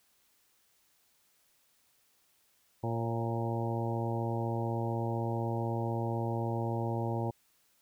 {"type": "harmonic tone with a mistuned harmonic", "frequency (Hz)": 115.9, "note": "A#2", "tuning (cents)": -10, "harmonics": [1, 2, 3, 4, 5, 6, 7, 8], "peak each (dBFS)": [-33, -39, -38, -42, -41, -44, -41, -43], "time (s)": [2.83, 7.31], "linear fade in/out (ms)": 10, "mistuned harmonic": 5, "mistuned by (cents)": -35, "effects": ["white hiss -70 dBFS RMS until 7.81 s"]}